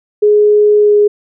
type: tone with pitch glide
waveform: sine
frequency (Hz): 418.3 to 414.9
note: G#4 to G#4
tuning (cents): +12 to -2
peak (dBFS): -5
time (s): 0.22-1.08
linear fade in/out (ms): 10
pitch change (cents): -14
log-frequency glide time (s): 0.78-0.95
effects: none